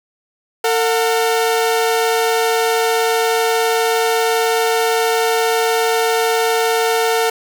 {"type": "tone pair together", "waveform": "sawtooth", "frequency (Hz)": [452.1, 727.3], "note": ["A4", "F#5"], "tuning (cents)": [47, -30], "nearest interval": "minor sixth", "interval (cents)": 823, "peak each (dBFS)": [-11, -16], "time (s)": [0.64, 7.3], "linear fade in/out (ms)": 5, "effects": []}